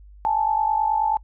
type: tone pair together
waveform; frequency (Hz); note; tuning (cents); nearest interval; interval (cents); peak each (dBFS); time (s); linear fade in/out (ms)
sine; 830.6 / 880; G#5 / A5; 0 / 0; minor second; 100; -23 / -20; 0.25-1.17; 0
effects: noise-tail reverb RT60 0.1 s tail -23 dB re dry + added 50 Hz sine -43 dBFS peak until 1.23 s